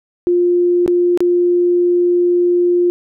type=tone with dropouts; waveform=sine; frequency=352.2 Hz; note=F4; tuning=15 cents sharp; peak=-10 dBFS; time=0.27-2.9 s; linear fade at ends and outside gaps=0 ms; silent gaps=0.862-0.878 / 1.175-1.205 s; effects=none